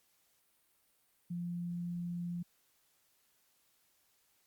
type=tone; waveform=sine; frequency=173.8 Hz; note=F3; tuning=8 cents flat; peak=-36 dBFS; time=1.3-2.43 s; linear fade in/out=10 ms; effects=white hiss -73 dBFS RMS until 4.46 s + Opus 48 kbps

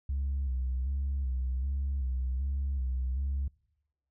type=tone with vibrato; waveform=sine; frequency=66.2 Hz; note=C2; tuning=21 cents sharp; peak=-27 dBFS; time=0.09-3.48 s; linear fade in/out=5 ms; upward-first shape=square; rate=1.3 Hz; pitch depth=63 cents each way; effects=noise-tail reverb RT60 1.0 s tail -25 dB re dry + tanh soft clip ceiling -26 dBFS

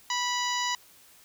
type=harmonic tone; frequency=982 Hz; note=B5; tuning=10 cents flat; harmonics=1 / 2 / 3 / 4 / 5 / 6 / 7; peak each=-30 / -33 / -35 / -36 / -37 / -38 / -38 dBFS; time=0.1-0.75 s; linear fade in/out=2 ms; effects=white hiss -56 dBFS RMS until 1.24 s

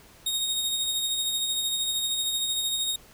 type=tone with tremolo; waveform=sawtooth; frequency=3729 Hz; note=A#7; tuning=in tune; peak=-21 dBFS; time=0.26-2.96 s; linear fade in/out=5 ms; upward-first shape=sine; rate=13 Hz; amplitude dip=35%; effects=pink hiss -53 dBFS RMS until 3.13 s

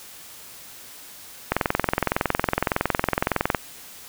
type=click train; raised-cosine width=0.5 ms; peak=-4 dBFS; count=45; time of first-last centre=1.52-3.548 s; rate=21.7 Hz; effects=white hiss -43 dBFS RMS until 4.08 s

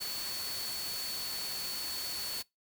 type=tone in noise; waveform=sine; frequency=4435 Hz; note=C#8; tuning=in tune; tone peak=-37 dBFS; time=0-2.43 s; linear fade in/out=20 ms; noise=white; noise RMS=-40 dBFS; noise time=0-2.43 s; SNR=0 dB; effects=noise-tail reverb RT60 0.2 s tail -24 dB re dry

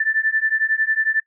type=beating tone pair; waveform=sine; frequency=1760 / 1771 Hz; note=A6 / A6; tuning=0 / +11 cents; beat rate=11 Hz; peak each=-20 dBFS; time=0-1.2 s; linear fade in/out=5 ms; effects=noise-tail reverb RT60 0.1 s tail -24 dB re dry

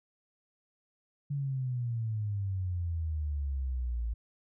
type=exponential sweep; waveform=sine; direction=down; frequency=144.3 to 55.7 Hz; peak=-30 dBFS; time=1.3-4.14 s; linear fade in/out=10 ms; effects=none

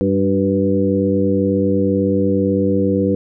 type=harmonic tone with a mistuned harmonic; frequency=98 Hz; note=G2; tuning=in tune; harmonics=1 / 2 / 3 / 4 / 5; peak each=-23 / -18 / -19 / -22 / -19 dBFS; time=0.01-3.15 s; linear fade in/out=0 ms; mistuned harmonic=4; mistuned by=-44 cents; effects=none

